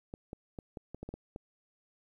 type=clicks; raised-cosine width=2 ms; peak=-28 dBFS; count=9; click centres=0.139 / 0.331 / 0.588 / 0.772 / 0.946 / 1.03 / 1.09 / 1.14 / 1.361 s; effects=11-bit